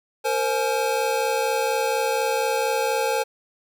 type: tone cluster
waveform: square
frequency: 460.8 / 525 / 844 Hz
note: A#4 / C5 / G#5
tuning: -20 / +6 / +28 cents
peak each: -26 dBFS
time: 0.24-3.24 s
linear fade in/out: 20 ms
effects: none